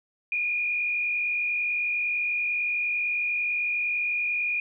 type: tone with frequency modulation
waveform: sine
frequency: 2435 Hz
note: D#7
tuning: 38 cents flat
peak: -24 dBFS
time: 0.32-4.6 s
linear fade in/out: 2 ms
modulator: 48.9 Hz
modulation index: 1
effects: none